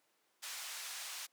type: band-pass noise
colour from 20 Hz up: white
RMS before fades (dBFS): -45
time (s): 0.42-1.27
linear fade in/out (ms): 20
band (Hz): 970 to 8300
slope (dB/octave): 12
effects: pink hiss -75 dBFS RMS until 1.32 s + high-pass 400 Hz 12 dB/octave